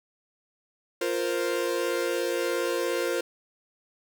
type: chord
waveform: 45% pulse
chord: F suspended fourth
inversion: none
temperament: equal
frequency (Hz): 349.2 / 466.2 / 523.3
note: F4 / Bb4 / C5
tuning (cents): 0 / 0 / 0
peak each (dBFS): -30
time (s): 1.01-3.21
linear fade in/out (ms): 5
effects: none